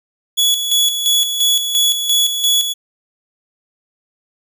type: tone with tremolo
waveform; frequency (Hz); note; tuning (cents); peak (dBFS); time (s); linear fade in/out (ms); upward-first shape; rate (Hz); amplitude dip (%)
sawtooth; 3389; G#7; +34; -8; 0.37-2.74; 20; square; 2.9; 55
effects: none